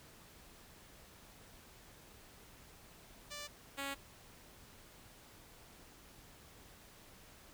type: tone pair in turn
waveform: 5% pulse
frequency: 587.3 / 277.2 Hz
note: D5 / C#4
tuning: 0 / 0 cents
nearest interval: octave + minor second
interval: 1300 cents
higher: first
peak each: -33 / -28 dBFS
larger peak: second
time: 3.3-3.48 / 3.77-3.95 s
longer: neither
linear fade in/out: 20 ms
effects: pink hiss -59 dBFS RMS until 7.53 s